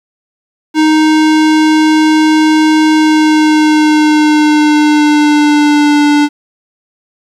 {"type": "tone with pitch glide", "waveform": "square", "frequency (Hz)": [311.1, 293.6], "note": ["D#4", "D4"], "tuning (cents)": [0, 0], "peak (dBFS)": -6, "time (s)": [0.74, 6.29], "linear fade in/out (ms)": 50, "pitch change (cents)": -100, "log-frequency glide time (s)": [2.94, 6.05], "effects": ["low-pass 6000 Hz 12 dB/octave", "7-bit"]}